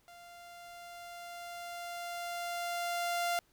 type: tone with level ramp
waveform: sawtooth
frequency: 695 Hz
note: F5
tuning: 9 cents flat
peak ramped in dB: -48 to -26 dBFS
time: 0.08-3.39 s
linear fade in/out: 0 ms
effects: pink hiss -70 dBFS RMS until 3.52 s